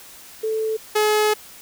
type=tone pair in turn; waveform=sine / sawtooth; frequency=439.3 / 425.1 Hz; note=A4 / G#4; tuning=-3 / +40 cents; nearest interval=minor second; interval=57 cents; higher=first; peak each=-20 / -12 dBFS; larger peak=second; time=0.43-0.77 / 0.95-1.34 s; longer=second; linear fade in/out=10 ms; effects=white hiss -43 dBFS RMS until 1.61 s